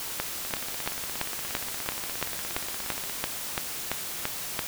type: two click trains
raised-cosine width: 0.3 ms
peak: -10 / -19 dBFS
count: 14 / 46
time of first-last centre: 0.2-4.592 / 0.45-3.097 s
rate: 2.96 / 17 Hz
effects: white hiss -35 dBFS RMS until 4.67 s